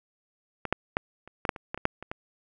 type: clicks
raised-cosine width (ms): 0.5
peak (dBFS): -16 / -8 / -9 / -30 / -14 / -6 / -24 / -16 / -22 / -7 / -24 / -18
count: 12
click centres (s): 0.653 / 0.726 / 0.969 / 1.276 / 1.452 / 1.492 / 1.562 / 1.745 / 1.776 / 1.854 / 2.026 / 2.115
effects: none